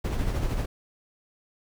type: noise with tremolo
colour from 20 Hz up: brown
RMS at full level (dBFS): -25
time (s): 0.04-0.66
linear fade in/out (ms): 10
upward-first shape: sine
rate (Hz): 13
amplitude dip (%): 45
effects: none